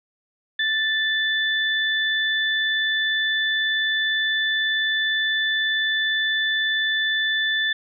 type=tone pair together; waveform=sine; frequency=1761 / 3500 Hz; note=A6 / A7; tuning=+1 / -10 cents; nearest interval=octave; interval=1189 cents; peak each=-21 / -24 dBFS; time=0.59-7.73 s; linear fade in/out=5 ms; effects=none